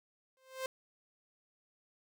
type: tone with exponential growth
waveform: sawtooth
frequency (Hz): 523.3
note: C5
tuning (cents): 0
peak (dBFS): -29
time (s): 0.37-0.66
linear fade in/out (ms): 1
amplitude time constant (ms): 61
effects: none